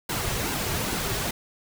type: noise with flanger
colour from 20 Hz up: pink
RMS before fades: -28 dBFS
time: 0.09-1.31 s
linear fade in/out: 5 ms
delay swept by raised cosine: 1.6 to 4 ms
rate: 2.4 Hz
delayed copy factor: -0.5
effects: none